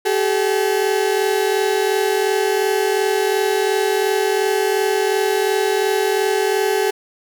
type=tone pair together; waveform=35% pulse; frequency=384.7 / 427.5 Hz; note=G4 / A4; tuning=-33 / -50 cents; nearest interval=major second; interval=183 cents; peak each=-17 dBFS; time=0.05-6.91 s; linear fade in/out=10 ms; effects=none